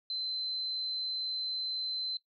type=tone; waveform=sine; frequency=4071 Hz; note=C8; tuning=48 cents flat; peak=-33 dBFS; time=0.1-2.17 s; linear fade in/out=2 ms; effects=noise-tail reverb RT60 0.1 s tail -18 dB re dry